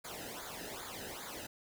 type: noise with flanger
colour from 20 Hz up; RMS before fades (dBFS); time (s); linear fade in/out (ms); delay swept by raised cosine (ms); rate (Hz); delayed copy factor
pink; -45; 0.04-1.47; 10; 0.35 to 0.91; 2.5; -0.8
effects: none